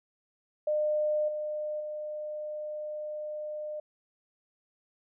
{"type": "tone with level steps", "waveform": "sine", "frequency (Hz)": 605, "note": "D#5", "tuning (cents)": -49, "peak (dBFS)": [-25, -31, -34], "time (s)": [0.67, 3.8], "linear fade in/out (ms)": 5, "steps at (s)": [1.28, 1.8], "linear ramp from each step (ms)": 5, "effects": []}